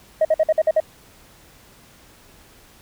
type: tone bursts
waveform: sine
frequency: 630 Hz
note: D#5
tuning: 21 cents sharp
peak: -11 dBFS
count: 7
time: 0.21-0.802 s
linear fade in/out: 5 ms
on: 40 ms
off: 52 ms
effects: tanh soft clip ceiling -10 dBFS + pink hiss -50 dBFS RMS until 2.81 s